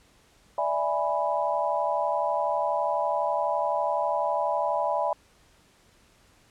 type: chord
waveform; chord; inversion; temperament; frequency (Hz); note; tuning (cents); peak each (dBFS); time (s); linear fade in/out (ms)
sine; E dominant seventh; third; equal; 587.3 / 659.3 / 830.6 / 987.8; D5 / E5 / G#5 / B5; 0 / 0 / 0 / 0; -29; 0.58-5.13; 2
effects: pink hiss -60 dBFS RMS until 6.5 s + low-pass 10000 Hz 12 dB/octave